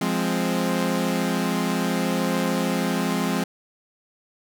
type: chord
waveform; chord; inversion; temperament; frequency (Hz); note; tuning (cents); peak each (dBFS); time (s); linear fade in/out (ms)
sawtooth; F minor; none; equal; 174.61 / 207.7 / 261.6; F3 / Ab3 / C4; 0 / 0 / 0; -22; 0.01-3.44; 5
effects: none